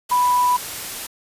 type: tone in noise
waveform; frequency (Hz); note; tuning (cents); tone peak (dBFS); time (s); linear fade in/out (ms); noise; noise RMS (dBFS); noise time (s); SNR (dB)
sine; 987.8; B5; 0; -14; 0.11-0.57; 10; white; -30; 0.09-1.07; +13
effects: resampled to 32000 Hz